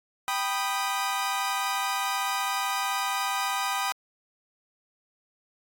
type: chord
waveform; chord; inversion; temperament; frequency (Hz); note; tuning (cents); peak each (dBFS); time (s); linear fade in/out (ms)
sawtooth; G augmented; none; equal with one note detuned; 784 / 987.8 / 1235.9; G5 / B5 / D#6; 0 / 0 / -12; -27 / -27 / -27; 0.28-3.92; 0
effects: AAC 64 kbps